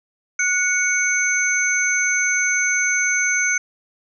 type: tone cluster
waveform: sine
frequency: 1461 / 2225 / 6200 Hz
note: F#6 / C#7 / G8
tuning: -22 / +6 / -20 cents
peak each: -21 dBFS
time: 0.39-3.58 s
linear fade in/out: 5 ms
effects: none